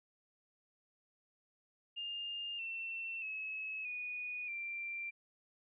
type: tone with pitch steps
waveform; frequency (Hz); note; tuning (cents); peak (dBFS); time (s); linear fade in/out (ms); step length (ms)
sine; 2815 / 2694 / 2578 / 2468 / 2362; F7 / E7 / E7 / D#7 / D7; +13 / +37 / -39 / -15 / +9; -39; 1.96-5.11; 20; 630
effects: none